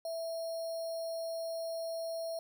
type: tone with sample-and-hold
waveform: sine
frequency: 659.3 Hz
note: E5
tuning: in tune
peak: -35 dBFS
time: 0.05-2.39 s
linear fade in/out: 2 ms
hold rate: 4900 Hz
effects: none